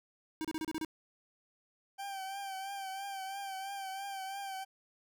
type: tone bursts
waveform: square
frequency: 317 Hz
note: D#4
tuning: 32 cents sharp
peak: -35 dBFS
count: 7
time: 0.41-0.848 s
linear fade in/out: 0 ms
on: 36 ms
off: 31 ms
type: tone with vibrato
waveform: 40% pulse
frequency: 780 Hz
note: G5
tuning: 9 cents flat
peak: -38 dBFS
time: 1.98-4.65 s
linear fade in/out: 20 ms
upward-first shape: triangle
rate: 3 Hz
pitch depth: 50 cents each way
effects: none